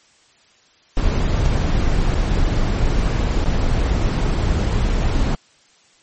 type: noise with dropouts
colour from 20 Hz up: brown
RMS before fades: -17 dBFS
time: 0.97-5.35 s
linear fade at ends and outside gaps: 0 ms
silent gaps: 1.456-1.46 / 2.143-2.152 / 3.442-3.459 / 3.757-3.761 s
effects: white hiss -54 dBFS RMS until 6.02 s + MP3 32 kbps